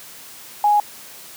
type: tone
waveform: sine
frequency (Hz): 830.6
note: G#5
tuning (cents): 0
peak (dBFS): -12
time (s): 0.64-0.8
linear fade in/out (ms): 2
effects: white hiss -40 dBFS RMS until 1.36 s + high-pass 100 Hz 12 dB/octave